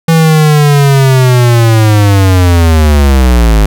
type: linear sweep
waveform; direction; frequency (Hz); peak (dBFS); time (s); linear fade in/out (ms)
square; down; 165 to 50.5; -4; 0.08-3.66; 5
effects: none